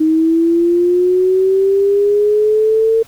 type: linear sweep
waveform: sine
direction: up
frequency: 312.6 to 452.9 Hz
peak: -9 dBFS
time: 0-3.03 s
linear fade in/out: 10 ms
effects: pink hiss -44 dBFS RMS until 3.07 s